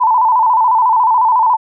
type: tone with vibrato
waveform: sine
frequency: 941 Hz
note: A#5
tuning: 16 cents sharp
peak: -8 dBFS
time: 0-1.57 s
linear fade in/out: 20 ms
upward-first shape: square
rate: 14 Hz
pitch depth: 96 cents each way
effects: none